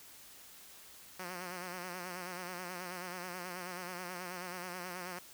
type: tone with vibrato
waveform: 5% pulse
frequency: 179.9 Hz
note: F#3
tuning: 48 cents flat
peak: -30 dBFS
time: 1.19-5.19 s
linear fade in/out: 5 ms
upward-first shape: sine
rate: 9.3 Hz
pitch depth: 60 cents each way
effects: white hiss -55 dBFS RMS until 5.33 s